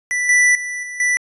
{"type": "tone with level steps", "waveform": "square", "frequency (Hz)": 1975.5, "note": "B6", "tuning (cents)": 0, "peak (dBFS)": [-18, -11, -24, -28, -15], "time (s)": [0.11, 1.17], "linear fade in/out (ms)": 0, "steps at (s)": [0.29, 0.55, 0.83, 1], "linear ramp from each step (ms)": 2, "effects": ["resampled to 24000 Hz"]}